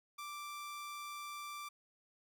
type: tone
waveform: sawtooth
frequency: 1174.7 Hz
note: D6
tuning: in tune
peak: -40 dBFS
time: 0.18-1.69 s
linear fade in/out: 10 ms
effects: none